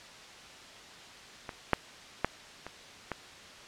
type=clicks; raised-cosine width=0.5 ms; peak=-22 / -7 / -10 / -25 / -18 dBFS; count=5; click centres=1.492 / 1.733 / 2.246 / 2.666 / 3.117 s; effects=white hiss -49 dBFS RMS until 3.67 s + low-pass 5000 Hz 12 dB/octave